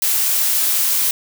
blue noise, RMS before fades -17 dBFS, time 0.02-1.11 s, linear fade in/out 2 ms, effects none

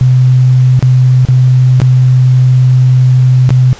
sine tone with dropouts, 127.7 Hz, C3, 42 cents flat, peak -3 dBFS, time 0.01-3.73 s, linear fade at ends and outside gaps 0 ms, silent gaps 0.793-0.826 / 1.251-1.286 / 1.801-1.817 / 3.492-3.505 s, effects pink hiss -32 dBFS RMS until 3.79 s + resampled to 16000 Hz

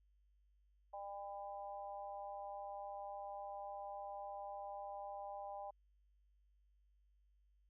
harmonic tone, 200.4 Hz, G3, 38 cents sharp, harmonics 3 / 4 / 5, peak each -50 / -47 / -55 dBFS, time 0.93-5.71 s, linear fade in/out 10 ms, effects added 50 Hz sine -70 dBFS peak until 7.69 s

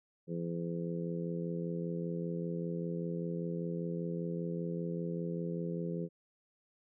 harmonic tone, 85.1 Hz, F2, 44 cents flat, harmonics 2 / 3 / 4 / 5 / 6, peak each -36 / -47 / -43 / -42 / -44 dBFS, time 0.27-6.09 s, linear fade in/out 50 ms, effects none

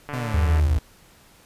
click train, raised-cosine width 0.5 ms, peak -18 dBFS, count 75, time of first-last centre 0.09-0.597 s, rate 146 Hz
30% pulse linear sweep, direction down, 130 to 53.4 Hz, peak -24 dBFS, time 0.13-0.79 s, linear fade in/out 5 ms
sine tone, 77.78 Hz, D#2, in tune, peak -17 dBFS, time 0.34-0.78 s, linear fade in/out 5 ms
effects pink hiss -53 dBFS RMS until 1.45 s + resampled to 32000 Hz

